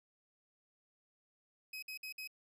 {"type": "tone bursts", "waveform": "30% pulse", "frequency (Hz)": 2535, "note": "D#7", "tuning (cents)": 32, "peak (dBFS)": -40, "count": 4, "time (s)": [1.73, 2.275], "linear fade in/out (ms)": 5, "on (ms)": 95, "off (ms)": 55, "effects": []}